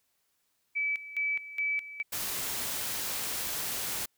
sine tone with tremolo, 2300 Hz, D7, 37 cents flat, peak -27 dBFS, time 0.75-2.03 s, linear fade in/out 20 ms, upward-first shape square, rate 2.4 Hz, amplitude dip 80%
white noise, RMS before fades -34 dBFS, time 2.12-4.06 s, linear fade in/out 10 ms
effects white hiss -75 dBFS RMS until 4.17 s

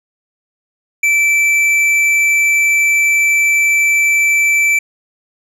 sine tone with tanh clipping, 2326 Hz, D7, 17 cents flat, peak -11 dBFS, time 1.03-4.79 s, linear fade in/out 5 ms, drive 9 dB, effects none

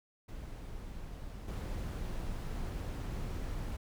brown noise with level steps, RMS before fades -44 / -38 dBFS, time 0.28-3.77 s, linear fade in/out 10 ms, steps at 1.48 s, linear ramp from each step 2 ms, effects none

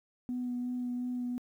sine tone with vibrato, 246.9 Hz, B3, in tune, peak -31 dBFS, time 0.29-1.38 s, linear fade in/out 0 ms, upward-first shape sine, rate 2.8 Hz, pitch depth 13 cents each way, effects tanh soft clip ceiling -28 dBFS + 11-bit

